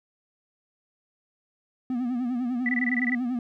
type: tone with vibrato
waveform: triangle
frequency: 246.9 Hz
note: B3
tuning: in tune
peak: -23 dBFS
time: 1.9-3.39 s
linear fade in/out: 2 ms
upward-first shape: sine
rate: 10 Hz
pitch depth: 87 cents each way
type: tone bursts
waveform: sine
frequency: 1975.5 Hz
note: B6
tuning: in tune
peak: -23 dBFS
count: 10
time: 2.66-3.149 s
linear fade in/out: 2 ms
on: 30 ms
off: 21 ms
effects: none